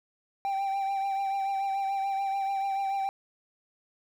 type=tone with vibrato; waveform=triangle; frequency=784 Hz; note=G5; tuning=in tune; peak=-25 dBFS; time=0.45-3.09 s; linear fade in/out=0 ms; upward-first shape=triangle; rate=6.9 Hz; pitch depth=26 cents each way; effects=9-bit